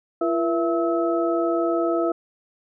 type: tone cluster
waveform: sine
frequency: 339.1 / 479.2 / 666 / 1294 Hz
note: E4 / A#4 / E5 / E6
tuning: +49 / +48 / +18 / -32 cents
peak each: -22 / -28 / -24 / -29 dBFS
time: 0.21-2.12 s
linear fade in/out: 5 ms
effects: none